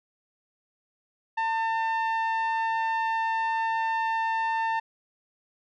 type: tone with low-pass filter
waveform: sawtooth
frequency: 899 Hz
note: A5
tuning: 37 cents sharp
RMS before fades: -27 dBFS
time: 1.37-4.8 s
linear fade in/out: 10 ms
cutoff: 1900 Hz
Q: 0.98
effects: none